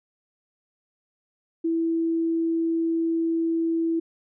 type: tone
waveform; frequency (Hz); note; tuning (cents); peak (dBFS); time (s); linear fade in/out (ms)
sine; 329.6; E4; 0; -21; 1.64-4; 10
effects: none